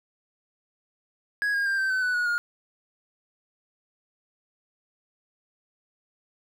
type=tone with pitch steps; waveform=triangle; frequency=1661.2 / 1625.1 / 1589.9 / 1555.3 / 1521.6 / 1488.5 / 1456.2 / 1424.6 Hz; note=G#6 / G#6 / G6 / G6 / F#6 / F#6 / F#6 / F6; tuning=0 / -38 / +24 / -14 / +48 / +10 / -28 / +34 cents; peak=-21 dBFS; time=1.42-2.38 s; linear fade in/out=0 ms; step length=120 ms; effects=none